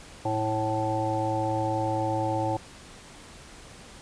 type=harmonic tone with a mistuned harmonic; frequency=109.2 Hz; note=A2; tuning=13 cents flat; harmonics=1 / 3 / 5 / 7 / 8; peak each=-31 / -31 / -31 / -31 / -31 dBFS; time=0.25-2.57 s; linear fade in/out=5 ms; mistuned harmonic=1; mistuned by=+21 cents; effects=pink hiss -47 dBFS RMS until 4.01 s + resampled to 22050 Hz